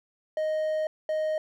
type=tone pair in turn; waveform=triangle; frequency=622.3 / 622.3 Hz; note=D#5 / D#5; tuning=0 / 0 cents; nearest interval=unison; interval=0 cents; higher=neither; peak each=-23 dBFS; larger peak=neither; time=0.37-0.87 / 1.09-1.38 s; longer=first; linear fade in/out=2 ms; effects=none